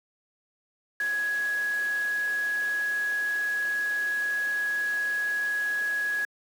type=tone in noise; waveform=sine; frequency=1671 Hz; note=G#6; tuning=10 cents sharp; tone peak=-25 dBFS; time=1-6.25 s; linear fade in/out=2 ms; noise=pink; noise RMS=-42 dBFS; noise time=1-6.25 s; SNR=+14 dB; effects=high-pass 400 Hz 12 dB/octave